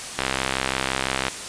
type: click train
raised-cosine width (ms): 0.3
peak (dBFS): -5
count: 73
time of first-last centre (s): 0.19-1.283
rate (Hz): 65.9
effects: white hiss -33 dBFS RMS until 1.48 s + resampled to 22050 Hz